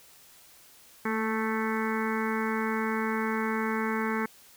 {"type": "harmonic tone with a mistuned harmonic", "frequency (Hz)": 220.1, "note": "A3", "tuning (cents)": 1, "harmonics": [1, 2, 4, 5, 6, 7, 8, 9, 10], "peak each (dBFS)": [-30, -33, -36, -37, -38, -38, -39, -40, -40], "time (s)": [1.05, 4.26], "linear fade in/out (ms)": 5, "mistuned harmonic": 1, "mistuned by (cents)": 20, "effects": ["white hiss -55 dBFS RMS until 4.56 s"]}